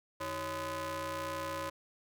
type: ring-modulated tone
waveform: sawtooth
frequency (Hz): 233.1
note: A#3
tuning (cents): 0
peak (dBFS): -29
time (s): 0.2-1.7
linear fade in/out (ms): 10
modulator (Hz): 785
effects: none